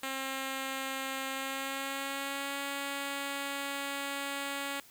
5% pulse tone with pitch glide, 267.5 to 279.3 Hz, C4 to C#4, +38 to +13 cents, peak -23 dBFS, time 0.03-4.8 s, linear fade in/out 2 ms, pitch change +75 cents, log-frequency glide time 1.29-2.58 s, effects white hiss -57 dBFS RMS until 4.9 s

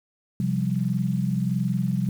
sine chord, C suspended fourth, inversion none, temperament equal, 130.81 / 174.61 / 196 Hz, C3 / F3 / G3, 0 / 0 / 0 cents, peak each -26 dBFS, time 0.4-2.09 s, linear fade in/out 2 ms, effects 8-bit

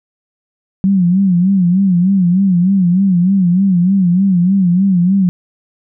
sine tone with vibrato, 185 Hz, F#3, in tune, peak -8 dBFS, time 0.84-5.29 s, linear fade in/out 0 ms, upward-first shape sine, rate 3.3 Hz, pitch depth 120 cents each way, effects none

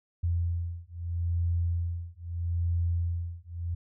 sine beating tone pair, 85.2 / 85.98 Hz, F2 / F2, -42 / -27 cents, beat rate 0.78 Hz, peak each -30 dBFS, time 0.23-3.75 s, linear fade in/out 10 ms, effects none

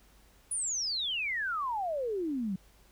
sine exponential sweep, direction down, 10120 to 180.3 Hz, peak -30 dBFS, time 0.51-2.56 s, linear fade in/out 5 ms, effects added 50 Hz sine -61 dBFS peak until 2.91 s + pink hiss -63 dBFS RMS until 2.91 s

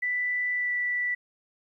sine tone with pitch glide, 1981 to 1966.2 Hz, B6 to B6, +5 to -8 cents, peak -25 dBFS, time 0.02-1.15 s, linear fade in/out 10 ms, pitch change -13 cents, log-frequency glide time 0.53-0.72 s, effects 11-bit

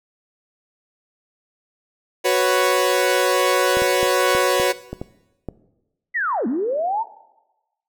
sawtooth chord, F# suspended fourth, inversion none, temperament equal, 370 / 493.9 / 554.4 Hz, F#4 / B4 / C#5, 0 / 0 / 0 cents, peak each -16 dBFS, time 2.24-4.73 s, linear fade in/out 20 ms
clicks, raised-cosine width 2 ms, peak -14 dBFS, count 8, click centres 3.77 / 3.82 / 4.03 / 4.35 / 4.599 / 4.93 / 5.015 / 5.487 s
sine linear two-way sweep, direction down then up, 2029 to 212.3 to 933 Hz, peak -19 dBFS, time 6.14-7.04 s, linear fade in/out 20 ms, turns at 6.47 s
effects noise-tail reverb RT60 1.0 s tail -17 dB re dry

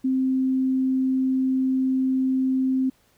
sine tone, 261.6 Hz, C4, in tune, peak -19 dBFS, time 0.04-2.9 s, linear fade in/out 10 ms, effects pink hiss -62 dBFS RMS until 3.17 s

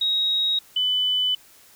sine tone pair in turn, 3789 / 3000 Hz, A#7 / F#7, +27 / +23 cents, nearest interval major third, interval 404 cents, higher first, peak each -19 dBFS, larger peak neither, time 0.01-0.59 / 0.76-1.35 s, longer second, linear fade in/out 5 ms, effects white hiss -52 dBFS RMS until 1.75 s

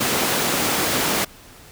pink high-pass noise, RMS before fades -21 dBFS, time 0-1.25 s, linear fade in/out 10 ms, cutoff 190 Hz, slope 12 dB/octave, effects pink hiss -45 dBFS RMS until 1.71 s

